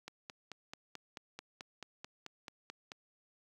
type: click train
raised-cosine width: 0.2 ms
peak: -27 dBFS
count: 14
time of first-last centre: 0.08-2.918 s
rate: 4.58 Hz
effects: high-pass 100 Hz 12 dB/octave + 10-bit